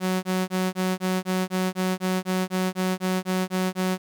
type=tone bursts; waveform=sawtooth; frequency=185.5 Hz; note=F#3; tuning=5 cents sharp; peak=-18 dBFS; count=16; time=0-3.98 s; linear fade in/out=50 ms; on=230 ms; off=20 ms; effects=none